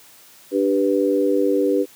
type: chord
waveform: sine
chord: G major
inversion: second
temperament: equal with one note detuned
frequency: 293.7 / 392 / 492.5 Hz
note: D4 / G4 / B4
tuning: 0 / 0 / -5 cents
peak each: -20 dBFS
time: 0.51-1.86 s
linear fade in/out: 50 ms
effects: white hiss -48 dBFS RMS until 1.95 s + high-pass 100 Hz 12 dB/octave